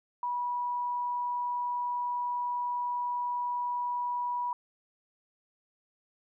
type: tone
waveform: sine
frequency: 975 Hz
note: B5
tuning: 23 cents flat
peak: -29 dBFS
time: 0.23-4.53 s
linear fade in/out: 2 ms
effects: none